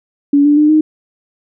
sine tone with pitch steps, 285.1 / 292.9 / 301 / 309.3 Hz, C#4 / D4 / D4 / D#4, +49 / -5 / +43 / -10 cents, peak -6 dBFS, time 0.33-0.81 s, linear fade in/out 5 ms, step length 120 ms, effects none

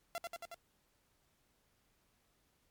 sawtooth tone with echo, 682 Hz, F5, 41 cents flat, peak -34 dBFS, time 0.15-0.18 s, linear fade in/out 0 ms, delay 91 ms, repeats 4, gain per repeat -2 dB, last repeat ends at 0.544 s, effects pink hiss -75 dBFS RMS until 2.7 s + MP3 96 kbps

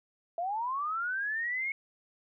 sine linear sweep, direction up, 660 to 2197 Hz, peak -30 dBFS, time 0.38-1.72 s, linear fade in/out 2 ms, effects none

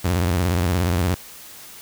sawtooth tone with vibrato, 88.3 Hz, F2, 20 cents sharp, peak -14 dBFS, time 0.04-1.15 s, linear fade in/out 10 ms, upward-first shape square, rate 17 Hz, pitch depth 130 cents each way, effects white hiss -41 dBFS RMS until 1.81 s

